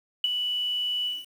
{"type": "tone with ADSR envelope", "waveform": "sine", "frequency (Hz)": 2960, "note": "F#7", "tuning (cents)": 0, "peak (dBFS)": -18, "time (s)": [0.24, 1.26], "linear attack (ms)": 3, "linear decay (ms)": 20, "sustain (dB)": -7, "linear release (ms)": 200, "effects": ["8-bit"]}